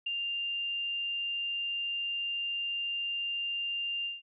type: tone with ADSR envelope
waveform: sine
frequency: 2794 Hz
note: F7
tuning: in tune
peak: -28 dBFS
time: 0.06-4.22 s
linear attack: 9 ms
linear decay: 5 ms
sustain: -3 dB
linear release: 170 ms
effects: none